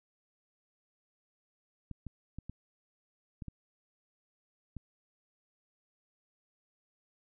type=clicks; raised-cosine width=5 ms; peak=-29 dBFS; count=7; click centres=1.913 / 2.067 / 2.386 / 2.496 / 3.422 / 3.483 / 4.767 s; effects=none